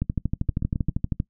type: two click trains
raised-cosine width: 5 ms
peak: -14 / -11 dBFS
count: 4 / 16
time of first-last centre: 0.49-0.893 / 0.02-1.201 s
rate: 7.45 / 12.7 Hz
effects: noise-tail reverb RT60 0.1 s tail -21 dB re dry